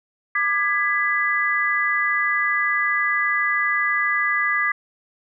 sine chord, G# diminished, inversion second, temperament just, 1196.1 / 1661.2 / 1993.5 Hz, D6 / G#6 / B6, +31 / 0 / +16 cents, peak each -24 / -23 / -21 dBFS, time 0.35-4.72 s, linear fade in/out 5 ms, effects none

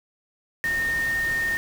sine tone in noise, 1834 Hz, A#6, 29 cents flat, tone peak -22 dBFS, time 0.64-1.57 s, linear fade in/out 0 ms, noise pink, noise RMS -36 dBFS, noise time 0.64-1.57 s, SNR +11 dB, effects none

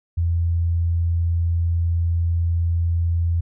sine tone, 84.6 Hz, E2, 45 cents sharp, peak -17 dBFS, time 0.17-3.41 s, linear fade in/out 10 ms, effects none

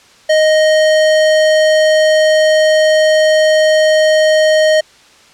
square tone, 622.3 Hz, D#5, in tune, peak -8 dBFS, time 0.29-4.81 s, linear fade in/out 10 ms, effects white hiss -44 dBFS RMS until 5.33 s + low-pass 6000 Hz 12 dB/octave

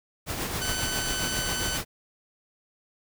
pink noise with tremolo, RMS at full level -29 dBFS, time 0.26-1.85 s, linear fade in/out 50 ms, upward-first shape triangle, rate 7.4 Hz, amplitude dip 50%
10% pulse tone, 1512 Hz, F#6, 37 cents sharp, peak -21 dBFS, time 0.61-1.78 s, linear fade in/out 10 ms
effects none

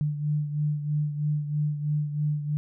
sine beating tone pair, 148.6 / 151.7 Hz, D3 / D#3, +21 / -44 cents, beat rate 3.1 Hz, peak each -25 / -32 dBFS, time 0.01-2.57 s, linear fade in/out 0 ms, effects none

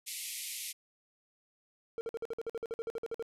white band-pass noise, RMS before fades -41 dBFS, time 0.06-0.73 s, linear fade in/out 20 ms, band 2000 to 13000 Hz, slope 96 dB/octave
triangle tone bursts, 457.2 Hz, A#4, 34 cents flat, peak -32 dBFS, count 16, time 1.98-3.225 s, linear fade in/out 0 ms, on 30 ms, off 51 ms
effects none

